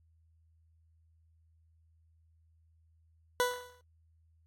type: tone with exponential decay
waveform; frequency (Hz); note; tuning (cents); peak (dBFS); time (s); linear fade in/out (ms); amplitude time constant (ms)
20% pulse; 493.9; B4; 0; -19; 3.4-3.81; 0; 87
effects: added 81 Hz sine -64 dBFS peak until 4.46 s + AAC 48 kbps